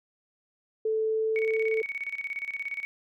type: tone with pitch glide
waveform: sine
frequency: 438.9 to 442 Hz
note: A4 to A4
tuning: -4 to +8 cents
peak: -24 dBFS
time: 0.85-1.82 s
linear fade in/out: 5 ms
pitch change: +12 cents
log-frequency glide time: 1.05-1.49 s
type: tone with tremolo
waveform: sine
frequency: 2234 Hz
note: C#7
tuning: 13 cents sharp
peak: -29 dBFS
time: 1.36-2.85 s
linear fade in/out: 0 ms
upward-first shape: square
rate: 17 Hz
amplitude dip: 75%
effects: none